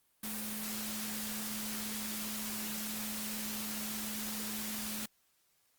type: tone in noise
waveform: sine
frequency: 214.5 Hz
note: A3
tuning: 44 cents flat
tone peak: -42 dBFS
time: 0.23-5.06 s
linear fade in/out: 5 ms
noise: white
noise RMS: -40 dBFS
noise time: 0.23-5.06 s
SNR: -5 dB
effects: white hiss -73 dBFS RMS until 5.78 s + Opus 32 kbps